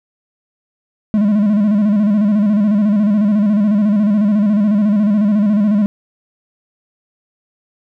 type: tone with vibrato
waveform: triangle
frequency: 207.7 Hz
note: G#3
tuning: in tune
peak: -8 dBFS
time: 1.14-5.86 s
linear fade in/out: 0 ms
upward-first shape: square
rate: 14 Hz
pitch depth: 64 cents each way
effects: none